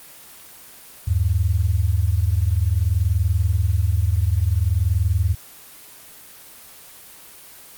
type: tone pair together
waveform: sine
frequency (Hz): 79 / 99.53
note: D#2 / G2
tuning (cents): +27 / +27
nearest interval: major third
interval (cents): 400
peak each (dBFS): -19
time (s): 1.07-5.35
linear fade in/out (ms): 10
effects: white hiss -43 dBFS RMS until 7.77 s + Opus 24 kbps